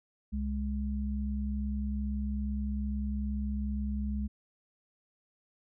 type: tone pair together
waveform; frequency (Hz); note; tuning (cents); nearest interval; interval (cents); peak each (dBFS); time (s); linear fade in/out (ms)
sine; 65.8 / 208.2; C2 / G#3; +10 / +5; octave + minor sixth; 1995; -32 / -34; 0.32-4.28; 20
effects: none